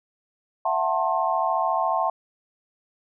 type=chord; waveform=sine; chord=F# half-diminished seventh; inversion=third; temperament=just; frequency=666 / 740 / 888 / 1065.6 Hz; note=E5 / F#5 / A5 / C6; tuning=+18 / 0 / +16 / +31 cents; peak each=-26 dBFS; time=0.65-2.1 s; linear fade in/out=5 ms; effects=none